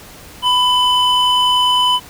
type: tone pair together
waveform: triangle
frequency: 995 / 3015 Hz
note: B5 / F#7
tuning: +13 / +32 cents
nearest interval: octave + perfect fifth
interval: 1919 cents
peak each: -11 dBFS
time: 0.42-2 s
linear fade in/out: 50 ms
effects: tanh soft clip ceiling -5 dBFS + pink hiss -38 dBFS RMS until 2.09 s